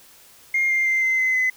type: tone with pitch steps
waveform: sine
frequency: 2125 / 2105 / 2086 / 2067 / 2048 / 2029 Hz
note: C7 / C7 / C7 / C7 / C7 / B6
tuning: +26 / +10 / -6 / -22 / -38 / +46 cents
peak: -16 dBFS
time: 0.54-1.5 s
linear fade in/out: 5 ms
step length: 160 ms
effects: tanh soft clip ceiling -14 dBFS + white hiss -50 dBFS RMS until 1.56 s